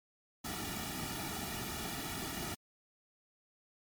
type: noise with comb filter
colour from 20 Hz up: pink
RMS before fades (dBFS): -40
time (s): 0.44-2.55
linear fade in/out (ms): 10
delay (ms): 1.9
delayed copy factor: -0.85
effects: MP3 96 kbps